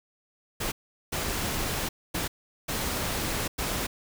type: noise bursts at uneven times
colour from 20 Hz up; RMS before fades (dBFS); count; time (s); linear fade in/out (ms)
pink; -30; 5; 0.6-0.72 / 1.12-1.89 / 2.14-2.28 / 2.68-3.48 / 3.58-3.87; 10
effects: none